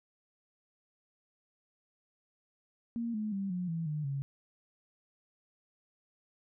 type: tone with pitch steps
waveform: sine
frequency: 233.1 / 213.8 / 196.01 / 179.74 / 164.83 / 151.15 / 138.6 Hz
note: A#3 / A3 / G3 / F#3 / E3 / D#3 / C#3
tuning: 0 / -49 / 0 / -50 / 0 / -50 / 0 cents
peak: -32 dBFS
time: 2.96-4.22 s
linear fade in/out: 0 ms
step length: 180 ms
effects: none